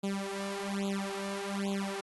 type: tone with flanger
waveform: sawtooth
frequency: 197.5 Hz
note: G3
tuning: 13 cents sharp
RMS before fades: -35 dBFS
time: 0.03-2.01 s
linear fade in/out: 10 ms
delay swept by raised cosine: 0.27 to 3.37 ms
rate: 1.2 Hz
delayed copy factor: +0.95
effects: AAC 32 kbps